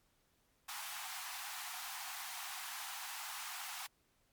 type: high-pass noise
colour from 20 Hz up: pink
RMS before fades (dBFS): -45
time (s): 0.68-3.87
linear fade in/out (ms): 10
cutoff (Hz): 720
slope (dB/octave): 96
effects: pink hiss -75 dBFS RMS until 4.32 s + MP3 96 kbps